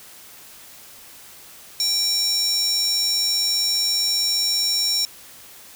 square tone with high-pass filter, 785 Hz, G5, 2 cents sharp, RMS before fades -21 dBFS, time 1.8-5.05 s, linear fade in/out 0 ms, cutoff 5100 Hz, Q 8.2, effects white hiss -44 dBFS RMS until 5.75 s

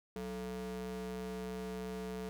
square ring-modulated tone, 124.5 Hz, B2, 14 cents sharp, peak -37 dBFS, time 0.16-2.29 s, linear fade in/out 0 ms, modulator 312 Hz, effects none

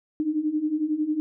sine beating tone pair, 298.6 / 309.6 Hz, D4 / D#4, +29 / -9 cents, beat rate 11 Hz, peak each -28 / -24 dBFS, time 0.2-1.2 s, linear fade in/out 0 ms, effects none

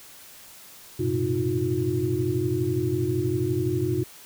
sine tone cluster, 96.7 / 115.7 / 128 / 314.4 / 359.9 Hz, G2 / A#2 / C3 / D#4 / F#4, -23 / -13 / -38 / +18 / -48 cents, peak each -32 / -31 / -28 / -29 / -26 dBFS, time 0.99-4.04 s, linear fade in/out 10 ms, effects white hiss -47 dBFS RMS until 4.25 s

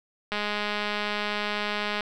click train, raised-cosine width 0.3 ms, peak -13 dBFS, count 352, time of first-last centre 0.32-2.007 s, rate 208 Hz, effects 9-bit

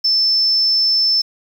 sine tone, 5290 Hz, E8, 5 cents sharp, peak -12 dBFS, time 0.04-1.22 s, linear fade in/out 10 ms, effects 7-bit

